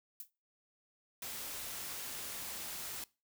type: noise with exponential decay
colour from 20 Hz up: violet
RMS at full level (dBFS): -41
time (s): 0.2-0.3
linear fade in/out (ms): 2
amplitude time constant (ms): 20
type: noise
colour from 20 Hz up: white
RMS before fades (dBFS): -43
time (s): 1.22-3.04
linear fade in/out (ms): 2
effects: noise-tail reverb RT60 0.3 s tail -22 dB re dry